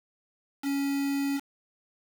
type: tone with quantisation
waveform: triangle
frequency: 278.7 Hz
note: C#4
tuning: 9 cents sharp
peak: -24 dBFS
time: 0.62-1.41 s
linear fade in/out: 50 ms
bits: 6
effects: none